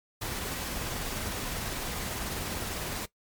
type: noise with tremolo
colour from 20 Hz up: pink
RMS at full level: -33 dBFS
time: 0.21-3.06 s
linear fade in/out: 10 ms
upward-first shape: triangle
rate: 20 Hz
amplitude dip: 30%
effects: noise-tail reverb RT60 0.1 s tail -18 dB re dry + MP3 96 kbps